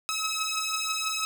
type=beating tone pair; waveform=10% pulse; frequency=1283 / 1289.1 Hz; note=E6 / E6; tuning=-47 / -39 cents; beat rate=6.1 Hz; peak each=-23 / -22 dBFS; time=0.09-1.25 s; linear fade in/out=0 ms; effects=none